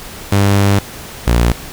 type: tone pair in turn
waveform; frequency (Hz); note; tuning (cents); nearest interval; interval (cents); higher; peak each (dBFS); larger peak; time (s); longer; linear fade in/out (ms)
sawtooth; 100 / 58.88; G2 / A#1; +35 / +18; major sixth; 917; first; -5; neither; 0.32-0.79 / 1.27-1.52; first; 5
effects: pink hiss -31 dBFS RMS until 1.72 s